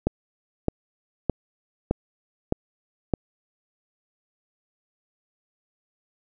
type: click train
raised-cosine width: 2 ms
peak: -7 dBFS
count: 6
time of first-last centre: 0.07-3.137 s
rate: 1.63 Hz
effects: none